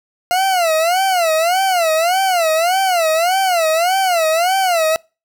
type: tone with vibrato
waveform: 40% pulse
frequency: 698.5 Hz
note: F5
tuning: in tune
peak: -12 dBFS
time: 0.31-4.96 s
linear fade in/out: 0 ms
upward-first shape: sine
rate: 1.7 Hz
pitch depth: 180 cents each way
effects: noise-tail reverb RT60 0.3 s tail -26 dB re dry